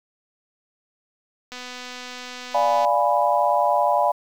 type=click train; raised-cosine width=0.2 ms; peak=-19 dBFS; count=332; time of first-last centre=1.52-2.849 s; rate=249 Hz
type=chord; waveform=sine; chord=D diminished seventh; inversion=none; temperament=equal; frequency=587.3 / 698.5 / 830.6 / 987.8 Hz; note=D5 / F5 / Ab5 / Cb6; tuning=0 / 0 / 0 / 0 cents; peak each=-22 dBFS; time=2.54-4.12 s; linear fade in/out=10 ms
effects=8-bit